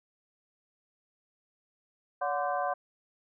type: tone cluster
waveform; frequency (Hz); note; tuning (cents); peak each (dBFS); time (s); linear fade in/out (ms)
sine; 571 / 729 / 1031 / 1170 / 1546; D5 / F#5 / C6 / D6 / G6; -49 / -26 / -26 / -7 / -24; -34 / -31 / -35 / -38 / -39; 2.21-2.74; 10
effects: none